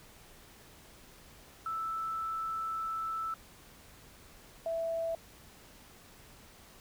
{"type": "tone pair in turn", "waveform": "sine", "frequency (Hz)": [1318.5, 660.6], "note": ["E6", "E5"], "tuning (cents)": [0, 4], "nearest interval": "octave", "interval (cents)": 1196, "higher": "first", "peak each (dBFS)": [-33, -31], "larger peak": "second", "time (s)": [[1.66, 3.34], [4.66, 5.15]], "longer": "first", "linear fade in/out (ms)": 2, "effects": ["pink hiss -56 dBFS RMS until 6.8 s"]}